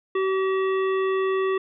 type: harmonic tone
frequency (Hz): 381.8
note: G4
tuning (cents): -46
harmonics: 1 / 3 / 5 / 7 / 9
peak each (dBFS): -21 / -29 / -34 / -40 / -44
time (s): 0.15-1.58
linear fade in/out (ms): 5
effects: none